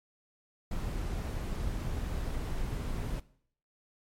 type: noise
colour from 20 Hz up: brown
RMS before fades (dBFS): -34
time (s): 0.71-3.2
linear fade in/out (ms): 5
effects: noise-tail reverb RT60 0.6 s tail -19 dB re dry + MP3 64 kbps